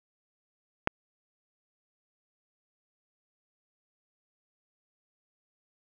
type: click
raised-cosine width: 0.5 ms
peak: -8 dBFS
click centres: 0.874 s
effects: none